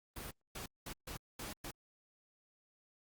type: noise bursts at uneven times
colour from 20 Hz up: pink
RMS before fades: -45 dBFS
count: 6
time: 0.16-0.31 / 0.55-0.66 / 0.86-0.93 / 1.07-1.17 / 1.39-1.53 / 1.64-1.71 s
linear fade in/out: 5 ms
effects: Opus 32 kbps